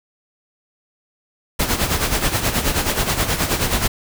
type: noise with tremolo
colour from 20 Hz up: pink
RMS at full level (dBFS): -17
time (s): 1.59-3.88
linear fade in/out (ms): 10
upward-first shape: sine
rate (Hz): 9.4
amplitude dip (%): 65
effects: none